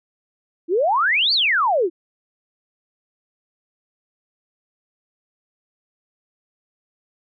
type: exponential two-way sweep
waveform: sine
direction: up then down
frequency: 315 to 4699 to 315 Hz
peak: -15 dBFS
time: 0.68-1.9 s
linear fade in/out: 50 ms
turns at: 1.33 s
effects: none